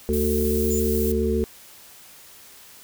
harmonic tone, 74.4 Hz, D2, 23 cents sharp, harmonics 1 / 3 / 5 / 6, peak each -25 / -25 / -25 / -25 dBFS, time 0.09-1.44 s, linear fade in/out 0 ms
violet noise, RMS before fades -31 dBFS, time 0.13-1.12 s, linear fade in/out 5 ms
sine tone, 7040 Hz, A8, in tune, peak -30 dBFS, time 0.7-0.8 s, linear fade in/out 10 ms
effects white hiss -47 dBFS RMS until 2.83 s

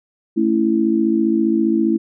sine chord, A major, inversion none, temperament just, 220 / 275 / 330 Hz, A3 / C#4 / E4, 0 / -14 / +2 cents, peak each -18 / -22 / -16 dBFS, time 0.36-1.98 s, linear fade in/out 20 ms, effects none

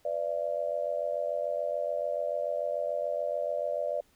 sine tone with amplitude modulation, 587.3 Hz, D5, in tune, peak -24 dBFS, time 0.05-4.01 s, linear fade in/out 5 ms, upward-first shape sine, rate 86.9 Hz, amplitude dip 100%, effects pink hiss -66 dBFS RMS until 4.15 s

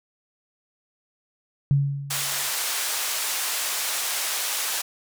sine tone with exponential decay, 140.4 Hz, C#3, 22 cents sharp, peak -14 dBFS, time 1.71-2.5 s, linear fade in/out 0 ms, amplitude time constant 170 ms
white band-pass noise, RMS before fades -27 dBFS, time 2.1-4.82 s, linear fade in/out 10 ms, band 680 to 12000 Hz, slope 12 dB/octave
effects none

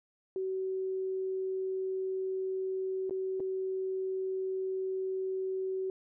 sine tone with dropouts, 378.5 Hz, F#4, 39 cents sharp, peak -31 dBFS, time 0.36-5.9 s, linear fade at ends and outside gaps 1 ms, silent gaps 3.096-3.108 / 3.398-3.403 s, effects none

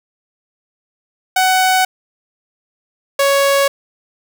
sawtooth tone pair in turn, 748 / 556.2 Hz, F#5 / C#5, +19 / +6 cents, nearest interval perfect fourth, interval 513 cents, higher first, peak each -7 dBFS, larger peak neither, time 1.36-1.85 / 3.19-3.68 s, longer neither, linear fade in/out 5 ms, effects 8-bit

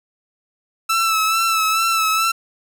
sawtooth tone with vibrato, 1318.5 Hz, E6, in tune, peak -12 dBFS, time 0.89-2.32 s, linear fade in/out 10 ms, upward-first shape sine, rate 2.3 Hz, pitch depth 37 cents each way, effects none

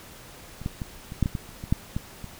clicks, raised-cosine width 5 ms, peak -26 / -15 / -18 / -23 / -8 / -13 / -16 / -30 / -23 / -8 / -15 / -23 dBFS, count 12, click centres 0.616 / 0.661 / 0.818 / 1.121 / 1.227 / 1.259 / 1.352 / 1.491 / 1.639 / 1.725 / 1.965 / 2.243 s, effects pink hiss -46 dBFS RMS until 2.39 s

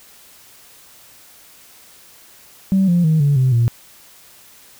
sine tone with pitch steps, 192.2 / 174.22 / 157.93 / 143.16 / 129.77 / 117.63 Hz, G3 / F3 / D#3 / D3 / C3 / A#2, -34 / -4 / +26 / -44 / -14 / +16 cents, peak -10 dBFS, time 2.72-3.68 s, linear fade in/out 0 ms, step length 160 ms, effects tanh soft clip ceiling -8 dBFS + white hiss -46 dBFS RMS until 4.79 s

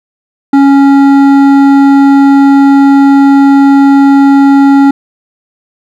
triangle tone with hard clipping, 277.2 Hz, C#4, in tune, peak -3 dBFS, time 0.53-4.91 s, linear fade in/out 5 ms, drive 14 dB, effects none

